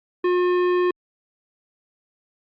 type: tone with hard clipping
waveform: sine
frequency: 358.5 Hz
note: F4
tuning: 45 cents sharp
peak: -19 dBFS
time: 0.24-0.91 s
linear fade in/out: 5 ms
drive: 15 dB
effects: low-pass 3000 Hz 12 dB/octave + Opus 48 kbps